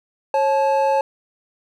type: tone pair together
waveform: triangle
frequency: 545 / 865.1 Hz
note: C#5 / A5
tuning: -29 / -30 cents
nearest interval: minor sixth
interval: 799 cents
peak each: -16 dBFS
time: 0.34-1.01 s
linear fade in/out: 2 ms
effects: none